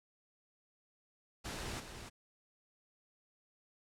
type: noise with echo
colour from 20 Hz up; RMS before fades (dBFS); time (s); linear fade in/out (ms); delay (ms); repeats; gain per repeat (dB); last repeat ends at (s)
pink; -42; 1.44-1.81; 20; 290; 1; -7; 2.1
effects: low-pass 9000 Hz 12 dB/octave